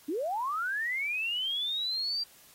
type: linear sweep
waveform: sine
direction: up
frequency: 269.9 to 4750 Hz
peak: -29 dBFS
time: 0.08-2.24 s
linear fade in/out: 10 ms
effects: white hiss -57 dBFS RMS until 2.54 s + AAC 48 kbps